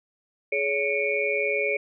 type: tone cluster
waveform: sine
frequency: 420.1 / 561 / 2229 / 2399 Hz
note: G#4 / C#5 / C#7 / D7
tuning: +20 / +21 / +9 / +36 cents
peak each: -28 dBFS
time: 0.52-1.77 s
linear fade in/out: 5 ms
effects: none